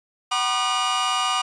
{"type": "tone cluster", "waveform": "40% pulse", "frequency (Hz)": [754, 972, 1089, 1211, 2879], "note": ["F#5", "B5", "C#6", "D#6", "F#7"], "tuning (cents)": [32, -28, -31, -47, -48], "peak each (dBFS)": [-27, -29, -32, -23, -26], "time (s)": [0.31, 1.42], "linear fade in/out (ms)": 10, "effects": ["resampled to 22050 Hz"]}